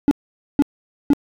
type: tone bursts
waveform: triangle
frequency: 285.9 Hz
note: D4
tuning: 46 cents flat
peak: -7 dBFS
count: 3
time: 0.08-1.133 s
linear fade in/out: 0 ms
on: 31 ms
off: 480 ms
effects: tanh soft clip ceiling -3 dBFS